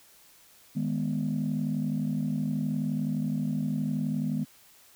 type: chord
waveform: sine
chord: G# minor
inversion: second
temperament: equal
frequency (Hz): 155.56 / 207.7 / 246.9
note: D#3 / G#3 / B3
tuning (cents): 0 / 0 / 0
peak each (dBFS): -30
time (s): 0.75-4.45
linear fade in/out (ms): 20
effects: tanh soft clip ceiling -20 dBFS + white hiss -57 dBFS RMS until 4.95 s